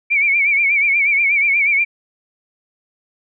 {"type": "tone with vibrato", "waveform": "sine", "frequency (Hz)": 2287, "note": "D7", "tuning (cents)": -47, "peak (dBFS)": -12, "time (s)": [0.1, 1.85], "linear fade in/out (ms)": 20, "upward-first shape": "sine", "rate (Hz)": 8.3, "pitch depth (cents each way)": 84, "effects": []}